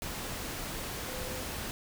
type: tone in noise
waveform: sine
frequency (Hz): 511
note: C5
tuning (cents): -41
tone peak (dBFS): -42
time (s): 1.08-1.42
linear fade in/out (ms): 0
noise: pink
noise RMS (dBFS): -38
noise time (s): 0.02-1.71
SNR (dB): -7
effects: none